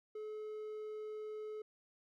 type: tone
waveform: triangle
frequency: 428.7 Hz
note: A4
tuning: 45 cents flat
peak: -40 dBFS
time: 0.15-1.62 s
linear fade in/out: 5 ms
effects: none